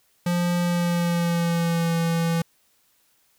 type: tone with pitch glide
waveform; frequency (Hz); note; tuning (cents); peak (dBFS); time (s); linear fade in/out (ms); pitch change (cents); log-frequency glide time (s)
square; 174.9 to 166.81; F3 to E3; +3 to +21; -21; 0.26-2.42; 5; -82; 0.63-1.96
effects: white hiss -64 dBFS RMS until 3.38 s